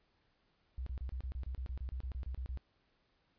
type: tone bursts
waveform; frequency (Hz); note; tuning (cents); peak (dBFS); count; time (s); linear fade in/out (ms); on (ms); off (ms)
sine; 63.5; B1; +49; -37; 16; 0.78-2.574; 0; 84; 30
effects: pink hiss -75 dBFS RMS until 3.38 s + resampled to 11025 Hz